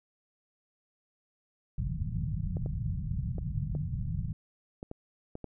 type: low-pass noise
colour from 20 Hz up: white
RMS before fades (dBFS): -33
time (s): 1.78-4.33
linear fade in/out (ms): 5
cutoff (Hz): 170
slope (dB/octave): 48
type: clicks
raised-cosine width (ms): 2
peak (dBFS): -26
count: 8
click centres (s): 2.569 / 2.661 / 3.383 / 3.751 / 4.829 / 4.914 / 5.354 / 5.443
effects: none